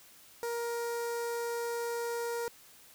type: tone with notch filter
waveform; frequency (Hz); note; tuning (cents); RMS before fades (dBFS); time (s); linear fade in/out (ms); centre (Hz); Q
sawtooth; 470; A#4; +14; -35; 0.43-2.48; 0; 3000; 0.93
effects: white hiss -57 dBFS RMS until 2.94 s